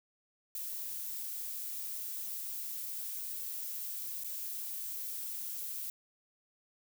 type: noise with dropouts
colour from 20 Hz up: violet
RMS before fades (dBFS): -40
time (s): 0.55-5.9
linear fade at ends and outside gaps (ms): 1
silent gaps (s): 4.237-4.244
effects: none